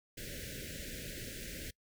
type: band-stop noise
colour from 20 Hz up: pink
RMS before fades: -44 dBFS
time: 0.17-1.71 s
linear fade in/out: 10 ms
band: 610 to 1500 Hz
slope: 96 dB/octave
effects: noise-tail reverb RT60 0.1 s tail -23 dB re dry